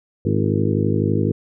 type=harmonic tone with a mistuned harmonic; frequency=51.91 Hz; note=G#1; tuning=in tune; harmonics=2 / 3 / 4 / 5 / 6 / 7 / 8 / 9; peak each=-21 / -23 / -24 / -25 / -26 / -26 / -27 / -28 dBFS; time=0.25-1.32 s; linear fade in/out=5 ms; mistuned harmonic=7; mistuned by=-49 cents; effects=none